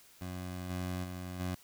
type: tone with level steps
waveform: 20% pulse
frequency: 90.9 Hz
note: F#2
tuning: 30 cents flat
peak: -34 / -30 / -35 / -29 dBFS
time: 0.21-1.55 s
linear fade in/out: 5 ms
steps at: 0.69 / 1.03 / 1.39 s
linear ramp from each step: 20 ms
effects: white hiss -60 dBFS RMS until 1.63 s